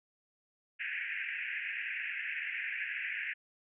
pink band-pass noise, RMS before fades -38 dBFS, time 0.79-3.34 s, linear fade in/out 20 ms, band 1600 to 2700 Hz, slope 96 dB/octave, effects none

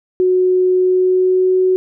sine tone with pitch glide, 367.7 to 371.5 Hz, F#4 to F#4, -11 to +7 cents, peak -10 dBFS, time 0.2-1.76 s, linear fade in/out 0 ms, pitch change +18 cents, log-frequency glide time 0.75-1.57 s, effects none

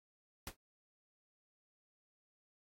pink noise with exponential decay, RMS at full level -38 dBFS, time 0.47-0.56 s, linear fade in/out 2 ms, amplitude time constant 18 ms, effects AAC 48 kbps

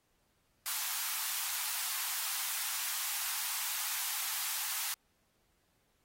white high-pass noise, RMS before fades -36 dBFS, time 0.66-4.94 s, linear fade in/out 0 ms, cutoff 780 Hz, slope 48 dB/octave, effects pink hiss -75 dBFS RMS until 6.04 s + AAC 48 kbps

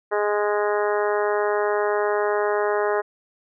harmonic tone, 207.7 Hz, G#3, in tune, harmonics 2 / 3 / 4 / 5 / 6 / 7 / 8 / 9, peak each -22 / -26 / -28 / -30 / -32 / -33 / -34 / -35 dBFS, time 0.11-3.02 s, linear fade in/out 20 ms, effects none

